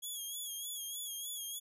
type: tone with vibrato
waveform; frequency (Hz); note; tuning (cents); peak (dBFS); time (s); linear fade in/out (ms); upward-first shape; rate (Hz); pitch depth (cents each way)
5% pulse; 3322; G#7; 0; -32; 0.02-1.6; 20; sine; 3.3; 61
effects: resampled to 32000 Hz